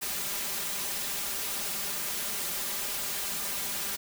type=noise with comb filter; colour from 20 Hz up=white; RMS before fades=-33 dBFS; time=0.01-3.97 s; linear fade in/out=20 ms; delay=5 ms; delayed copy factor=+0.7; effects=none